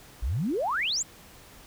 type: exponential sweep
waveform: sine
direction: up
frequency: 48.73 to 7902 Hz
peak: -25 dBFS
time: 0.22-1.03 s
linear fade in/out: 10 ms
effects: pink hiss -51 dBFS RMS until 1.66 s